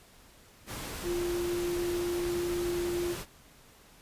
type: tone in noise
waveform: sine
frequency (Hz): 349.2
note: F4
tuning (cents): 0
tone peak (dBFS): -29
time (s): 1.03-3.16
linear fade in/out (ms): 50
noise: pink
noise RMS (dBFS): -39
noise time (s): 0.66-3.26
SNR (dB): +7
effects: pink hiss -57 dBFS RMS until 4.01 s + resampled to 32000 Hz